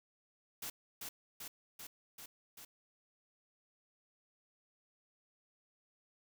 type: noise with echo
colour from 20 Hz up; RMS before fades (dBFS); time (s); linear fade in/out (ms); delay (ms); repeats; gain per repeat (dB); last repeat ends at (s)
white; -43; 0.62-0.7; 5; 390; 5; -2; 2.65
effects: none